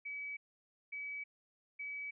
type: tone bursts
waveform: sine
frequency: 2283 Hz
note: D7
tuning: 50 cents flat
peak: -40 dBFS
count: 3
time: 0.05-2.11 s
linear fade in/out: 10 ms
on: 320 ms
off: 550 ms
effects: none